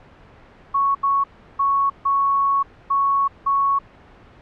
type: tone bursts at uneven times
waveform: sine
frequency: 1108.7 Hz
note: C#6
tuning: in tune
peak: -15 dBFS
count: 6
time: 0.74-0.95 / 1.03-1.24 / 1.59-1.9 / 2.05-2.63 / 2.9-3.28 / 3.46-3.79 s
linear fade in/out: 10 ms
effects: pink hiss -47 dBFS RMS until 4.41 s + low-pass 2000 Hz 12 dB/octave